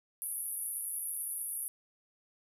pink band-pass noise, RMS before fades -38 dBFS, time 0.22-1.68 s, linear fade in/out 0 ms, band 9900 to 12000 Hz, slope 96 dB/octave, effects none

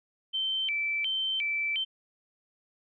sine tone with vibrato, 2686 Hz, E7, 32 cents sharp, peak -27 dBFS, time 0.33-1.85 s, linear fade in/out 20 ms, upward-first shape square, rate 1.4 Hz, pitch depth 250 cents each way, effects none

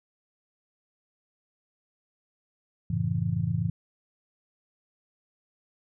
sine chord, F# minor seventh, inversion none, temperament just, 92.5 / 111 / 138.75 / 166.5 Hz, F#2 / A2 / C#3 / E3, 0 / +16 / +2 / +18 cents, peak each -33 / -29 / -31 / -29 dBFS, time 2.9-3.7 s, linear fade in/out 5 ms, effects none

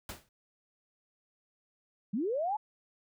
pink noise with exponential decay, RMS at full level -38 dBFS, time 0.09-0.29 s, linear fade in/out 2 ms, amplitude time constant 43 ms
sine linear sweep, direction up, 180.3 to 878 Hz, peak -29 dBFS, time 2.13-2.57 s, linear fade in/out 10 ms
effects none

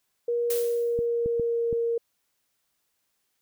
sine tone with pitch glide, 474.9 to 465.4 Hz, A#4 to A#4, +32 to -3 cents, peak -23 dBFS, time 0.28-1.98 s, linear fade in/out 5 ms, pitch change -35 cents, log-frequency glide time 0.46-1.74 s
blue noise with exponential decay, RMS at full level -30 dBFS, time 0.5-1.06 s, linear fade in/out 2 ms, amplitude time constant 120 ms
clicks, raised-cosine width 3 ms, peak -21 dBFS, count 4, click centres 0.99 / 1.26 / 1.397 / 1.728 s
effects white hiss -75 dBFS RMS until 3.41 s

